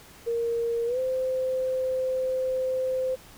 sine tone with pitch glide, 466.2 to 517.3 Hz, A#4 to C5, 0 to -20 cents, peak -24 dBFS, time 0.26-3.16 s, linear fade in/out 20 ms, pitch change +180 cents, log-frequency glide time 0.86-0.99 s, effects pink hiss -50 dBFS RMS until 3.37 s

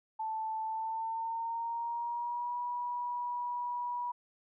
sine tone with pitch glide, 880 to 970.8 Hz, A5 to B5, 0 to -30 cents, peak -33 dBFS, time 0.19-4.12 s, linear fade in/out 10 ms, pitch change +170 cents, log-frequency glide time 0.64-2.57 s, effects none

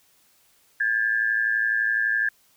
sine tone pair together, 1615 / 1726.9 Hz, G#6 / A6, -49 / -33 cents, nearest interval minor second, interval 116 cents, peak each -23 dBFS, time 0.8-2.29 s, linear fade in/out 5 ms, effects white hiss -61 dBFS RMS until 2.56 s

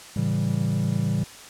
triangle chord, A dominant seventh, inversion none, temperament equal, 110 / 138.59 / 164.81 / 196 Hz, A2 / C#3 / E3 / G3, 0 / 0 / 0 / 0 cents, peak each -25 dBFS, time 0.16-1.24 s, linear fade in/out 5 ms, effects white hiss -43 dBFS RMS until 1.49 s + low-pass 9000 Hz 12 dB/octave

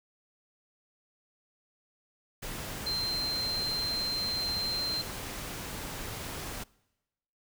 sine tone in noise, 4136 Hz, C8, 21 cents flat, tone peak -29 dBFS, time 2.86-5.02 s, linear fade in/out 10 ms, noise pink, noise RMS -39 dBFS, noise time 2.42-6.64 s, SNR +7 dB, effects noise-tail reverb RT60 1.0 s tail -24 dB re dry

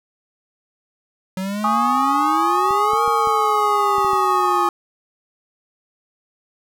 square exponential two-way sweep, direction up then down, 185 to 466.2 to 347.1 Hz, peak -23 dBFS, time 1.37-4.69 s, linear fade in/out 2 ms, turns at 3.04 s
sine chord, Ab suspended fourth, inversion none, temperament equal, 830.6 / 1108.7 / 1244.5 Hz, Ab5 / Db6 / Eb6, 0 / 0 / 0 cents, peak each -20 / -21 / -19 dBFS, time 1.64-4.69 s, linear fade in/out 2 ms
clicks, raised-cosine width 3 ms, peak -23 dBFS, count 7, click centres 2.708 / 2.934 / 3.078 / 3.273 / 3.983 / 4.047 / 4.133 s
effects none

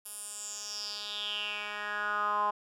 10% pulse tone with band-pass filter sweep, 207.7 Hz, G#3, in tune, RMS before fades -35 dBFS, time 0.05-2.51 s, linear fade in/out 10 ms, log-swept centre 11000 to 960 Hz, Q 5.5, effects none

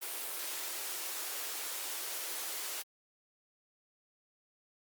white high-pass noise, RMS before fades -39 dBFS, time 0.01-2.83 s, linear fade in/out 20 ms, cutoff 310 Hz, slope 48 dB/octave, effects Opus 32 kbps

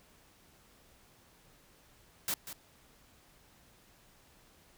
white noise with echo, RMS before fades -33 dBFS, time 2.28-2.34 s, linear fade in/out 2 ms, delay 190 ms, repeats 1, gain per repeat -11 dB, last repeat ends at 2.53 s, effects pink hiss -63 dBFS RMS until 4.77 s

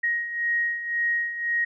sine beating tone pair, 1880 / 1881.9 Hz, A#6 / A#6, +14 / +16 cents, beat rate 1.9 Hz, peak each -30 / -24 dBFS, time 0.03-1.65 s, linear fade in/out 10 ms, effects none

